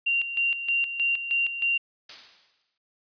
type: tone with tremolo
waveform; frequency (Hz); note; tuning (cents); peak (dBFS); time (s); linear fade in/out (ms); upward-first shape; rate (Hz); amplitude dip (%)
sine; 2768; F7; -16; -21; 0.06-1.78; 10; square; 3.2; 65
type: noise with exponential decay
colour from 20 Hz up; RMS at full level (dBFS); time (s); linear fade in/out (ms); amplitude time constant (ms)
blue; -32; 2.09-2.78; 5; 150
effects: resampled to 11025 Hz